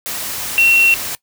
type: tone in noise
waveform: sine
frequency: 2725 Hz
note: F7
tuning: 43 cents flat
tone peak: -8 dBFS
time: 0.58-0.94 s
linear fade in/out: 0 ms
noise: white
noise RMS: -24 dBFS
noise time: 0.06-1.15 s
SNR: +13 dB
effects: noise-tail reverb RT60 0.1 s tail -20 dB re dry